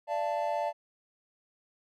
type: chord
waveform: triangle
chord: D minor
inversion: none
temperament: equal with one note detuned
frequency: 587.3 / 683.7 / 880 Hz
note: D5 / F5 / A5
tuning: 0 / -37 / 0 cents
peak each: -31 dBFS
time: 0.07-0.73 s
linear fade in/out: 50 ms
effects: none